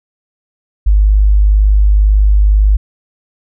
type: tone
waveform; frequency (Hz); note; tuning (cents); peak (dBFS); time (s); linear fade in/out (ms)
sine; 51; G#1; -31; -5; 0.86-2.77; 10
effects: none